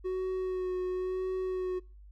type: tone with vibrato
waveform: triangle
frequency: 370 Hz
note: F#4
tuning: in tune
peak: -28 dBFS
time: 0.04-1.8 s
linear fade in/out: 20 ms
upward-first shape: sine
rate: 0.97 Hz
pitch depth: 18 cents each way
effects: noise-tail reverb RT60 0.4 s tail -26 dB re dry + added 50 Hz sine -49 dBFS peak until 2.11 s